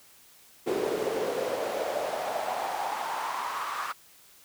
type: noise with high-pass filter sweep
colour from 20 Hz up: brown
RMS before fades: -31 dBFS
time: 0.66-3.93 s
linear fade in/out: 20 ms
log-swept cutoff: 380 to 1200 Hz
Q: 4.6
effects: white hiss -56 dBFS RMS until 4.44 s